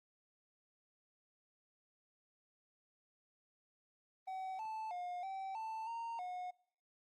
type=tone with pitch steps; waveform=triangle; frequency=757 / 877 / 714 / 771 / 886 / 923 / 725 Hz; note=F#5 / A5 / F5 / G5 / A5 / A#5 / F#5; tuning=+39 / -6 / +38 / -29 / +12 / -17 / -35 cents; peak=-39 dBFS; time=4.27-6.51 s; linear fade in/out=10 ms; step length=320 ms; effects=noise-tail reverb RT60 0.7 s tail -24 dB re dry + Opus 24 kbps